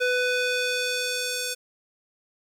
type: tone with band-pass filter sweep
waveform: square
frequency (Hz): 498.1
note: B4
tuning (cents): +15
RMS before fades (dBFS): -26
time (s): 0-1.55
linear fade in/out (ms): 20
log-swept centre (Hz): 1700 to 7500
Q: 0.72
effects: 8-bit